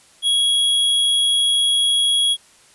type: tone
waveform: square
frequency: 3322 Hz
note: G#7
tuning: in tune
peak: -15 dBFS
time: 0.22-2.37 s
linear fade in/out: 50 ms
effects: white hiss -51 dBFS RMS until 2.74 s + resampled to 24000 Hz